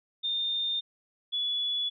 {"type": "tone pair in turn", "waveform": "sine", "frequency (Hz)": [3626, 3417], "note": ["A#7", "G#7"], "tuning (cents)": [-49, 49], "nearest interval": "minor second", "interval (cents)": 102, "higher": "first", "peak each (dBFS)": -27, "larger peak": "neither", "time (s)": [[0.23, 0.81], [1.32, 1.9]], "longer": "neither", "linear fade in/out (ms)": 20, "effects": []}